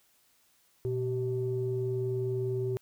sine tone pair together, 121.2 / 383.2 Hz, B2 / G4, -32 / -39 cents, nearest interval octave + minor sixth, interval 1993 cents, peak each -31 / -30 dBFS, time 0.85-2.77 s, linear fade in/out 0 ms, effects tanh soft clip ceiling -21 dBFS + white hiss -67 dBFS RMS until 2.81 s

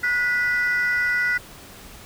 sine tone pair together, 1459.6 / 1975.5 Hz, F#6 / B6, -24 / 0 cents, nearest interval perfect fourth, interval 524 cents, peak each -20 dBFS, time 0.03-1.38 s, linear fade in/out 10 ms, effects tanh soft clip ceiling -15 dBFS + pink hiss -43 dBFS RMS until 2.05 s

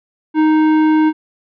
triangle tone with tanh clipping, 311.1 Hz, D#4, in tune, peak -11 dBFS, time 0.34-1.13 s, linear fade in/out 50 ms, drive 17 dB, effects none

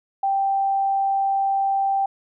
sine tone, 784 Hz, G5, in tune, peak -18 dBFS, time 0.23-2.06 s, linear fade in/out 5 ms, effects none

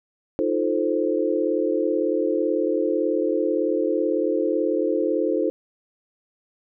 sine chord, F dominant seventh, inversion third, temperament equal, 311.1 / 349.2 / 440 / 523.3 Hz, Eb4 / F4 / A4 / C5, 0 / 0 / 0 / 0 cents, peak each -25 dBFS, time 0.39-5.5 s, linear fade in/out 0 ms, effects none

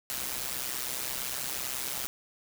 white noise with amplitude modulation, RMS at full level -31 dBFS, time 0.1-2.07 s, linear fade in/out 0 ms, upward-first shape sine, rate 129 Hz, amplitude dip 80%, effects none

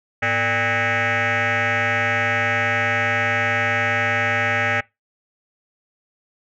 sine tone with frequency modulation, 104.4 Hz, G#2, 10 cents sharp, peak -16 dBFS, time 0.22-4.81 s, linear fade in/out 10 ms, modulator 348 Hz, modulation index 6.5, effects noise-tail reverb RT60 0.2 s tail -22 dB re dry + tanh soft clip ceiling -14 dBFS

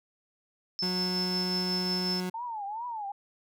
sine tone with tremolo, 5274 Hz, E8, in tune, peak -28 dBFS, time 0.79-2.2 s, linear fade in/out 0 ms, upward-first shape sine, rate 5.5 Hz, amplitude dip 35%
30% pulse tone, 182.4 Hz, F#3, 24 cents flat, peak -28 dBFS, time 0.82-2.3 s, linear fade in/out 10 ms
sine tone with vibrato, 881 Hz, A5, 2 cents sharp, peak -33 dBFS, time 2.34-3.12 s, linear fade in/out 5 ms, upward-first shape triangle, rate 2.4 Hz, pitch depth 210 cents each way
effects none

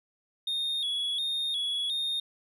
sine tone with vibrato, 3520 Hz, A7, in tune, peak -25 dBFS, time 0.47-2.2 s, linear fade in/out 5 ms, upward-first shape square, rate 1.4 Hz, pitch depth 76 cents each way, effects tanh soft clip ceiling -27 dBFS

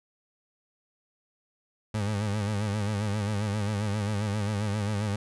30% pulse tone with vibrato, 103.83 Hz, G#2, in tune, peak -24 dBFS, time 1.94-5.16 s, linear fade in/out 5 ms, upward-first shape sine, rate 7.5 Hz, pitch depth 78 cents each way, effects resampled to 24000 Hz

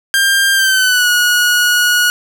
sawtooth tone with pitch glide, 1595 to 1454.2 Hz, G6 to F#6, +30 to -30 cents, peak -6 dBFS, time 0.14-2.1 s, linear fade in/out 0 ms, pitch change -160 cents, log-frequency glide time 0.53-1.09 s, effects none

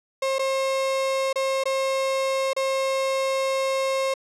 35% pulse tone with dropouts, 535 Hz, C5, 38 cents sharp, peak -20 dBFS, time 0.22-4.14 s, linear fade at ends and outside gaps 5 ms, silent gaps 0.385-0.392 / 1.329-1.357 / 1.638-1.655 / 2.533-2.564 s, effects low-pass 9000 Hz 12 dB/octave

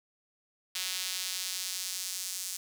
sawtooth tone with high-pass filter sweep, 185 Hz, F#3, in tune, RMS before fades -36 dBFS, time 0.75-2.57 s, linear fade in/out 5 ms, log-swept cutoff 3500 to 6400 Hz, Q 1.1, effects none

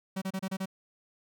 45% pulse tone bursts, 190.4 Hz, F#3, 50 cents sharp, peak -31 dBFS, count 6, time 0.16-0.658 s, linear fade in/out 10 ms, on 58 ms, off 30 ms, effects none

